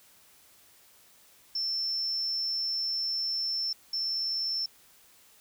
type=tone bursts at uneven times; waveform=sine; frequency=5360 Hz; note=E8; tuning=28 cents sharp; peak=-28 dBFS; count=2; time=1.55-3.73 / 3.93-4.66 s; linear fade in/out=5 ms; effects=white hiss -59 dBFS RMS until 5.4 s